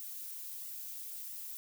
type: noise with flanger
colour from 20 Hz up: violet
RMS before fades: -44 dBFS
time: 0-1.57 s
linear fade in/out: 0 ms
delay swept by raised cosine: 1.2 to 5.2 ms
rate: 1.5 Hz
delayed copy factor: -0.6
effects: none